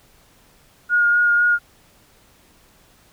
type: tone with vibrato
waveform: sine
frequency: 1430 Hz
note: F6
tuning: 41 cents sharp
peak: -13 dBFS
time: 0.89-1.59 s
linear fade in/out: 50 ms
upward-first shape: sine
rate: 4 Hz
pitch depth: 14 cents each way
effects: pink hiss -54 dBFS RMS until 3.12 s